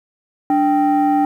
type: tone pair together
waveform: sine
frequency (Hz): 293.7 / 782.6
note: D4 / G5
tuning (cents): 0 / -3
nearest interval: octave + perfect fourth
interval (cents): 1697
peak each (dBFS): -13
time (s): 0.5-1.25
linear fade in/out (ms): 2
effects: tanh soft clip ceiling -9 dBFS + 8-bit